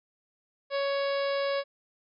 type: harmonic tone with a mistuned harmonic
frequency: 557 Hz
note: C#5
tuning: 8 cents sharp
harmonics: 1 / 2 / 3 / 4 / 5 / 6 / 7 / 8 / 9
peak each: -27 / -36 / -39 / -41 / -44 / -45 / -43 / -47 / -45 dBFS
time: 0.7-1.64 s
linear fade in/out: 50 ms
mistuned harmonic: 7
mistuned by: +15 cents
effects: none